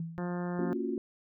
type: tone with exponential decay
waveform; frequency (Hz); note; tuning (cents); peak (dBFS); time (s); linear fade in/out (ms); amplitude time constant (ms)
sine; 165.1; E3; +3; -31; 0-0.46; 2; 99
type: harmonic tone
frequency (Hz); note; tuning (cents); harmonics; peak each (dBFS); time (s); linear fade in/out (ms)
176.7; F3; +21; 1 / 2 / 3 / 4 / 5 / 6 / 7 / 8 / 9 / 10; -33 / -39 / -43 / -45 / -47 / -49 / -50 / -51 / -52 / -53; 0.18-0.73; 0
type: chord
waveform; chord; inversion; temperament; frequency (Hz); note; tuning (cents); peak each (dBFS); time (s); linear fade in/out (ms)
sine; Gb major seventh; first; just; 231.2 / 277.5 / 346.9 / 370; Bb3 / Db4 / F4 / Gb4; -14 / +2 / -12 / 0; -36; 0.59-0.98; 2
effects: none